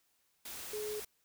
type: tone in noise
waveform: sine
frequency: 423.3 Hz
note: G#4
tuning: 33 cents sharp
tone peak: -37 dBFS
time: 0.73-1 s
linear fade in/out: 5 ms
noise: white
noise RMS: -45 dBFS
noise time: 0.45-1.05 s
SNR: +5 dB
effects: white hiss -75 dBFS RMS until 1.24 s